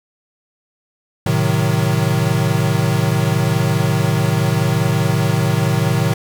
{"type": "chord", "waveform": "square", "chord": "A diminished seventh", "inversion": "none", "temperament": "equal", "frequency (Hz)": [110, 130.81, 155.56, 185], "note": ["A2", "C3", "Eb3", "Gb3"], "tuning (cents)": [0, 0, 0, 0], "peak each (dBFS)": [-20, -20, -19, -24], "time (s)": [1.26, 6.14], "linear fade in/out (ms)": 5, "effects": ["8-bit"]}